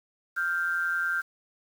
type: tone pair together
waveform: sine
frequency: 1396.9 / 1568 Hz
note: F6 / G6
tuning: 0 / 0 cents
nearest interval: major second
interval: 200 cents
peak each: -28 dBFS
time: 0.36-1.22 s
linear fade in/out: 20 ms
effects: 8-bit